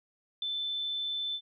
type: tone with ADSR envelope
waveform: sine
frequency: 3526 Hz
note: A7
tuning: 3 cents sharp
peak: -28 dBFS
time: 0.42-1.41 s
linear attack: 3 ms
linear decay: 4 ms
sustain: -3 dB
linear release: 64 ms
effects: none

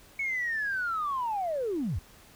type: linear sweep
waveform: sine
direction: down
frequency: 2225 to 60.2 Hz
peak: -27 dBFS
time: 0.19-1.99 s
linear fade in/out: 5 ms
effects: tanh soft clip ceiling -23 dBFS + pink hiss -55 dBFS RMS until 2.35 s

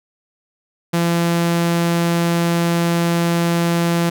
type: tone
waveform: sawtooth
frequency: 170 Hz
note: F3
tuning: 46 cents flat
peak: -11 dBFS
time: 0.93-4.1 s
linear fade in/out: 10 ms
effects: none

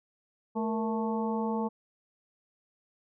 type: harmonic tone with a mistuned harmonic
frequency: 220 Hz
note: A3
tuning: in tune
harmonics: 1 / 2 / 3 / 4 / 5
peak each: -30 / -34 / -41 / -35 / -42 dBFS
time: 0.55-1.69 s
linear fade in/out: 20 ms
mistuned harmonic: 2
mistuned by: +88 cents
effects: none

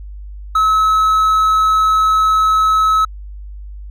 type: tone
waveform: triangle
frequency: 1291 Hz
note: E6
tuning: 37 cents flat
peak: -8 dBFS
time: 0.55-3.05 s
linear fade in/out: 5 ms
effects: added 50 Hz sine -28 dBFS peak until 3.9 s

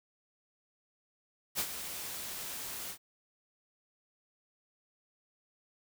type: noise with ADSR envelope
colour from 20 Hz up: white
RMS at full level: -31 dBFS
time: 1.55-2.98 s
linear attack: 42 ms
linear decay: 64 ms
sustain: -10 dB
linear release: 79 ms
effects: none

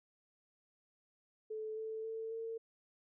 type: tone with pitch steps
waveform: sine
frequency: 435 / 440.8 / 446.7 / 452.7 Hz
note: A4 / A4 / A4 / A4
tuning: -20 / +3 / +26 / +49 cents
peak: -39 dBFS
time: 1.5-2.58 s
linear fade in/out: 10 ms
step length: 270 ms
effects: none

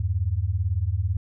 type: beating tone pair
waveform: sine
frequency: 81.7 / 99.7 Hz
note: E2 / G2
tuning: -15 / +30 cents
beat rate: 18 Hz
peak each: -25 / -24 dBFS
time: 0-1.17 s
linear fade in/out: 5 ms
effects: none

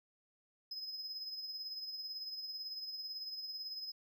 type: tone with tremolo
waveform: triangle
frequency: 5080 Hz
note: D#8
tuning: 35 cents sharp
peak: -38 dBFS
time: 0.71-3.92 s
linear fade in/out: 5 ms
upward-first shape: triangle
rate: 18 Hz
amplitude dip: 55%
effects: none

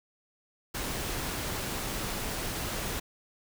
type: noise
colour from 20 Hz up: pink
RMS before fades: -34 dBFS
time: 0.74-3 s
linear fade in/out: 10 ms
effects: none

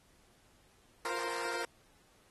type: chord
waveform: 15% pulse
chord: F suspended fourth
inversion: none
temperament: equal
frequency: 349.2 / 466.2 / 523.3 Hz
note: F4 / Bb4 / C5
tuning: 0 / 0 / 0 cents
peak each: -36 / -32 / -35 dBFS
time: 1.05-1.65 s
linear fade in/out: 2 ms
effects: pink hiss -67 dBFS RMS until 2.3 s + AAC 32 kbps

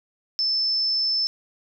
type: tone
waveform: sine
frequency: 5274 Hz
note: E8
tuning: in tune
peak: -20 dBFS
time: 0.39-1.27 s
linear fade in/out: 0 ms
effects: none

